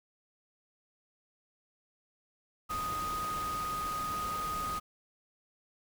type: tone in noise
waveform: sine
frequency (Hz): 1244.5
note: D#6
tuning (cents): 0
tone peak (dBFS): -33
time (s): 2.69-4.8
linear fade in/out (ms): 20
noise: pink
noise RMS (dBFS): -42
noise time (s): 2.69-4.8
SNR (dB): +6
effects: none